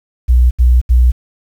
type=tone bursts; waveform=sine; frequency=61.4 Hz; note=B1; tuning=9 cents flat; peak=-5 dBFS; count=3; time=0.28-1.12 s; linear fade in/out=20 ms; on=230 ms; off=75 ms; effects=7-bit